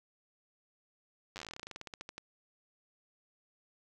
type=slowing click train; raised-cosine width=0.2 ms; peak=-26 dBFS; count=24; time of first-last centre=1.36-2.18 s; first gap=9 ms; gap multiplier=1.11; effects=none